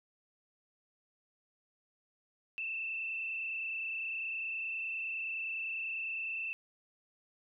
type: tone with frequency modulation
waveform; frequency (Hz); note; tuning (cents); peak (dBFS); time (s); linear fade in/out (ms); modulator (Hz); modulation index
sine; 2655; E7; +12; -35; 2.58-6.53; 0; 29.8; 2
effects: none